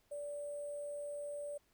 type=tone with sample-and-hold; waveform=sine; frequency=580 Hz; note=D5; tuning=22 cents flat; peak=-40 dBFS; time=0.11-1.58 s; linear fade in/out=10 ms; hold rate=8820 Hz; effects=pink hiss -74 dBFS RMS until 1.73 s